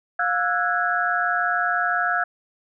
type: tone cluster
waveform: sine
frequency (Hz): 707 / 1327 / 1467 / 1654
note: F5 / E6 / F#6 / G#6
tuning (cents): +21 / +11 / -15 / -8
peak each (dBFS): -25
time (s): 0.19-2.24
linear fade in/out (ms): 5
effects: none